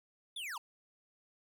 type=linear sweep; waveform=square; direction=down; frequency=3625 to 833 Hz; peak=-40 dBFS; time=0.36-0.58 s; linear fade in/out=5 ms; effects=none